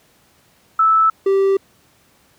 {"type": "tone pair in turn", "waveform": ["sine", "triangle"], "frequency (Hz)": [1312, 390.1], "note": ["E6", "G4"], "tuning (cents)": [-9, -8], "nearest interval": "octave + major sixth", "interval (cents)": 2099, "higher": "first", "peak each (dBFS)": -10, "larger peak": "neither", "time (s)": [[0.79, 1.1], [1.26, 1.57]], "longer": "neither", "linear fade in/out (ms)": 5, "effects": ["pink hiss -55 dBFS RMS until 2.38 s", "high-pass 80 Hz 12 dB/octave"]}